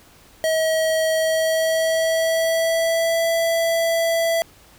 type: tone with pitch glide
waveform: square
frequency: 639 to 663.8 Hz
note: D#5 to E5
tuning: +46 to +12 cents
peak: -18 dBFS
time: 0.44-4.42 s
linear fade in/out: 0 ms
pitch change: +66 cents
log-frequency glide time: 1.16-3.26 s
effects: pink hiss -50 dBFS RMS until 4.78 s